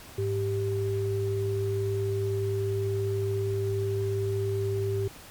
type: tone pair together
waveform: sine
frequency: 103.8 / 391.9 Hz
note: G#2 / G4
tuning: 0 / 0 cents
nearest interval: octave + major seventh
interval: 2300 cents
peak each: -28 dBFS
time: 0.18-5.08 s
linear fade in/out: 5 ms
effects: pink hiss -47 dBFS RMS until 5.3 s + MP3 96 kbps